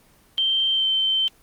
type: tone with pitch glide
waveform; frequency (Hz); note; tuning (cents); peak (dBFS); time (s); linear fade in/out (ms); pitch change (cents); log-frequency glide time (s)
sine; 3136 to 3102; G7 to G7; 0 to -19; -18; 0.38-1.28; 0; -19; 0.72-0.87
effects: pink hiss -56 dBFS RMS until 1.42 s + Opus 24 kbps